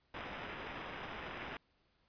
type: noise with sample-and-hold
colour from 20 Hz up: white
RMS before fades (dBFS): -45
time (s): 0.14-1.57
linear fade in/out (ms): 2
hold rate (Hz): 4410
effects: pink hiss -75 dBFS RMS until 2.08 s + resampled to 11025 Hz